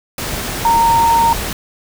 sine tone in noise, 923 Hz, A#5, 17 cents flat, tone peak -9 dBFS, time 0.65-1.33 s, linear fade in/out 2 ms, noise pink, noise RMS -22 dBFS, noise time 0.18-1.53 s, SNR +10 dB, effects none

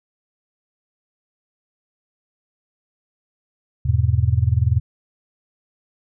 sine chord, E major, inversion none, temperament just, 82.41 / 103.01 / 123.61 Hz, E2 / G#2 / B2, 0 / -14 / +2 cents, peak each -19 dBFS, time 3.85-4.8 s, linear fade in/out 10 ms, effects none

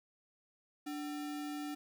sine tone with sample-and-hold, 293.7 Hz, D4, in tune, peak -38 dBFS, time 0.86-1.75 s, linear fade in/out 10 ms, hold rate 1050 Hz, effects none

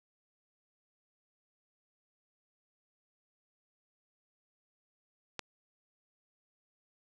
click, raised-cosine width 0.2 ms, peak -19 dBFS, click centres 5.393 s, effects none

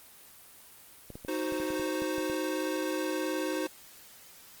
clicks, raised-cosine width 2 ms, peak -28 dBFS, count 10, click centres 1.103 / 1.155 / 1.249 / 1.523 / 1.601 / 1.704 / 1.797 / 2.02 / 2.182 / 2.299 s
square chord, C diminished, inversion first, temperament equal, 311.1 / 370 / 523.3 Hz, Eb4 / Gb4 / C5, 0 / 0 / 0 cents, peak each -34 / -36 / -36 dBFS, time 1.28-3.67 s, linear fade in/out 5 ms
effects white hiss -53 dBFS RMS until 4.6 s + Opus 24 kbps

